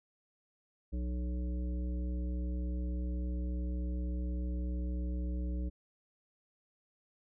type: harmonic tone with a mistuned harmonic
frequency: 61.74 Hz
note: B1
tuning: in tune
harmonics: 1 / 3 / 5 / 7 / 9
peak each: -33 / -43 / -45 / -54 / -54 dBFS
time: 0.92-5.7 s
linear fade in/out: 20 ms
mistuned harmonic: 5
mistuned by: -24 cents
effects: none